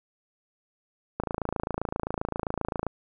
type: click train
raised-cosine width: 1 ms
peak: -14 dBFS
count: 47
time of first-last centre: 1.2-2.867 s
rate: 27.6 Hz
effects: none